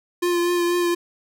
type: tone with vibrato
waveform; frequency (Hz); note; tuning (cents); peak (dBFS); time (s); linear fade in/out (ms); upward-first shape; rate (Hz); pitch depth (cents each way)
square; 349.2; F4; 0; -19; 0.22-0.95; 10; triangle; 4.1; 23
effects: none